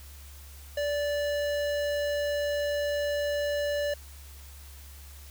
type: tone with notch filter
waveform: square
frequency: 582 Hz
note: D5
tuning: 16 cents flat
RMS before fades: -29 dBFS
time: 0.77-3.94 s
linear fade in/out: 5 ms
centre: 11000 Hz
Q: 0.54
effects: added 70 Hz sine -45 dBFS peak until 5.3 s + white hiss -52 dBFS RMS until 5.3 s